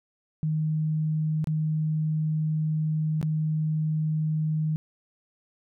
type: tone with dropouts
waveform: sine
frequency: 155.56 Hz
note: D#3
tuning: in tune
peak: -23 dBFS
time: 0.43-4.76 s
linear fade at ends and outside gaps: 0 ms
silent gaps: 1.443-1.472 / 3.214-3.228 s
effects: none